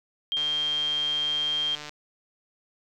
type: tone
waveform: sine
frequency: 3192 Hz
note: G7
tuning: 31 cents sharp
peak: -24 dBFS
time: 0.32-1.75 s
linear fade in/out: 0 ms
type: click train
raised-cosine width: 0.2 ms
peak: -21 dBFS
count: 228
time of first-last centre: 0.37-1.893 s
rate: 149 Hz
effects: none